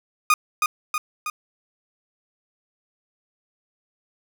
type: tone with echo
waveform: 30% pulse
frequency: 1231 Hz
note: D#6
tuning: 19 cents flat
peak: -11 dBFS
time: 0.3-0.34 s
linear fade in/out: 2 ms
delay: 320 ms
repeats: 3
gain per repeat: -4 dB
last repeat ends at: 1.3 s
effects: none